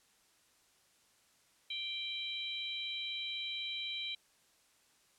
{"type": "harmonic tone", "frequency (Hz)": 784, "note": "G5", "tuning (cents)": 0, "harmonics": [3, 4, 5], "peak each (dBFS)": [-43, -41, -41], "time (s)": [1.7, 4.15], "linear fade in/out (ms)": 5, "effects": ["white hiss -69 dBFS RMS until 5.18 s", "low-pass 10000 Hz 12 dB/octave"]}